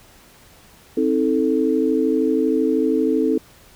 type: chord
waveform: sine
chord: A diminished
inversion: first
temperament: just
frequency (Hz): 264 / 316.8 / 440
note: C4 / Eb4 / A4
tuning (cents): +16 / +31 / 0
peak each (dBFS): -20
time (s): 0.97-3.38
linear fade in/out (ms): 5
effects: pink hiss -49 dBFS RMS until 3.75 s